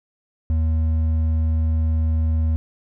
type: tone with hard clipping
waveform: triangle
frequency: 79.6 Hz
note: D#2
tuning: 40 cents sharp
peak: -18 dBFS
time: 0.5-2.56 s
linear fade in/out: 0 ms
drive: 8 dB
effects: none